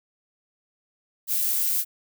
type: noise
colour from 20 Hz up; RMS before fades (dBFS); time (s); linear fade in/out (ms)
violet; -24; 1.27-1.85; 50
effects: none